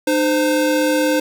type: tone pair together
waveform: square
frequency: 303.4 / 517.7 Hz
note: D#4 / C5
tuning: -44 / -18 cents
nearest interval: major sixth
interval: 926 cents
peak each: -18 dBFS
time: 0.07-1.2 s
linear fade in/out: 5 ms
effects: none